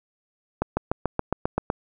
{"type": "accelerating click train", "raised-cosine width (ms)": 1, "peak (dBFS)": -8, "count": 9, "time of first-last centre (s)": [0.62, 1.701], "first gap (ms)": 150, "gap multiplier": 0.97, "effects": []}